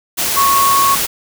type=tone in noise; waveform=sine; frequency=1104 Hz; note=C#6; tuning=7 cents flat; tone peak=-10 dBFS; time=0.36-0.96 s; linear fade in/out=20 ms; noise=white; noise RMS=-17 dBFS; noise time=0.17-1.07 s; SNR=+4 dB; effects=none